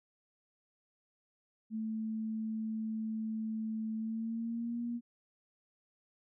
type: tone with pitch glide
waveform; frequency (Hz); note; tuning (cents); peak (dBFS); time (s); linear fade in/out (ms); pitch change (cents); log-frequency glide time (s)
sine; 220 to 237.2; A3 to A#3; 0 to +30; -34; 1.7-5.01; 50; +130; 3.96-4.81
effects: none